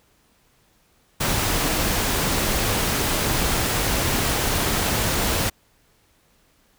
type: noise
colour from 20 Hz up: pink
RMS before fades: -22 dBFS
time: 1.2-5.5 s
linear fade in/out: 10 ms
effects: pink hiss -61 dBFS RMS until 6.78 s